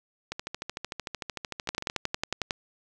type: two click trains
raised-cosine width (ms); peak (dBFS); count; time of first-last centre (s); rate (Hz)
0.2; -10 / -16; 10 / 22; 1.69-2.508 / 0.32-1.899; 11 / 13.3
effects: none